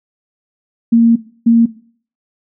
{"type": "tone pair in turn", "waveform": "sine", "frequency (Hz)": [231.1, 231.1], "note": ["A#3", "A#3"], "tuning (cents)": [-15, -15], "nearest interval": "unison", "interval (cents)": 0, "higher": "neither", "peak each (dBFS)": -5, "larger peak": "neither", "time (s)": [[0.92, 1.16], [1.46, 1.66]], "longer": "first", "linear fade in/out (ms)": 10, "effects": ["noise-tail reverb RT60 0.5 s tail -19 dB re dry"]}